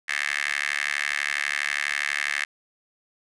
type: tone with high-pass filter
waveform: 15% pulse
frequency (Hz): 72.2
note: D2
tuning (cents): -29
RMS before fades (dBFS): -27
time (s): 0.08-2.45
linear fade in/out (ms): 10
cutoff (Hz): 1900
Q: 6.2
effects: resampled to 24000 Hz